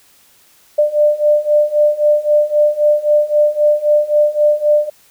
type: beating tone pair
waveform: sine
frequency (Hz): 594 / 597.8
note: D5 / D5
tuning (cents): +20 / +31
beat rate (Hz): 3.8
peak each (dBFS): -14 / -12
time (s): 0.78-4.9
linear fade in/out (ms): 10
effects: white hiss -50 dBFS RMS until 5.1 s